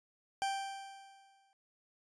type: tone with exponential decay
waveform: 40% pulse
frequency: 784 Hz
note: G5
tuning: in tune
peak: -30 dBFS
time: 0.42-1.53 s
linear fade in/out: 0 ms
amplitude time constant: 240 ms
effects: resampled to 22050 Hz